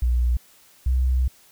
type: tone pair in turn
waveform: sine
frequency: 60.5 / 63.81 Hz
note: B1 / C2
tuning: -35 / -43 cents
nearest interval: minor second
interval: 92 cents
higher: second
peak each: -17 dBFS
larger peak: neither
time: 0.02-0.37 / 0.86-1.28 s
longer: second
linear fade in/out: 5 ms
effects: white hiss -54 dBFS RMS until 1.51 s